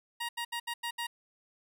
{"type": "tone bursts at uneven times", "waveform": "15% pulse", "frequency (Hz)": 943, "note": "A#5", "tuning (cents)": 20, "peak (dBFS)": -27, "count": 6, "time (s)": [[0.2, 0.29], [0.37, 0.45], [0.52, 0.6], [0.67, 0.74], [0.83, 0.91], [0.98, 1.07]], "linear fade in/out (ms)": 10, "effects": []}